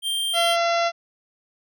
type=tone; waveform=square; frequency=3173 Hz; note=G7; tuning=20 cents sharp; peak=-23 dBFS; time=0.02-0.57 s; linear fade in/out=50 ms
type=harmonic tone; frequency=681 Hz; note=F5; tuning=44 cents flat; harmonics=1 / 2 / 3 / 4 / 5 / 6 / 7 / 8 / 9; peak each=-20 / -26 / -30 / -32 / -34 / -36 / -37 / -38 / -39 dBFS; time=0.33-0.92 s; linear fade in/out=50 ms
effects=none